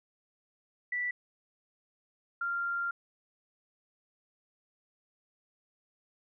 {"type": "tone pair in turn", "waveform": "sine", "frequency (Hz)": [1966, 1390.2], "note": ["B6", "F6"], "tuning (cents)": [-8, -8], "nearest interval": "tritone", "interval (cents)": 600, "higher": "first", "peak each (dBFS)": [-30, -30], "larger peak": "neither", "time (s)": [[0.92, 1.11], [2.41, 2.91]], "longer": "second", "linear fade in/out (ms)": 5, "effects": []}